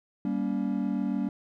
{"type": "chord", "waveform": "triangle", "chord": "G diminished", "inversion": "none", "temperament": "just", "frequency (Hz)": [196, 235.2, 282.2], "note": ["G3", "Bb3", "Db4"], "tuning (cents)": [0, 16, 31], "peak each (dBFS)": [-28, -29, -29], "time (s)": [0.25, 1.29], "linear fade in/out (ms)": 2, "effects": []}